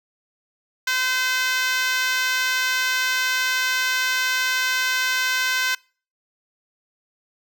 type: tone with high-pass filter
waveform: 5% pulse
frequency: 513 Hz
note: C5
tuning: 34 cents flat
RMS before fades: -22 dBFS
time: 0.87-5.75 s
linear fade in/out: 5 ms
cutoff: 1400 Hz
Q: 3.4
effects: noise-tail reverb RT60 0.4 s tail -25 dB re dry